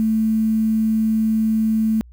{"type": "tone with quantisation", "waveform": "sine", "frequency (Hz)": 220, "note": "A3", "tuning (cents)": 0, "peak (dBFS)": -15, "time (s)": [0, 2.01], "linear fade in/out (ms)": 0, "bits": 7, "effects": ["added 60 Hz sine -41 dBFS peak until 2.12 s"]}